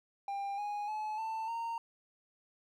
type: tone with pitch steps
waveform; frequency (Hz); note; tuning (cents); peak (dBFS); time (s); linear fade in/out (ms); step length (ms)
triangle; 797 / 826.5 / 857.2 / 888.9 / 921.9; G5 / G#5 / A5 / A5 / A#5; +28 / -9 / -45 / +17 / -19; -33; 0.28-1.78; 2; 300
effects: none